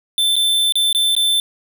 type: tone with dropouts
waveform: square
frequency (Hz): 3541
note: A7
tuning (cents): +10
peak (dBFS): -14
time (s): 0.18-1.4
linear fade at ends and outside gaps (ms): 1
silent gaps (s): 0.357-0.364 / 0.723-0.755 / 0.928-0.948 / 1.151-1.165
effects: none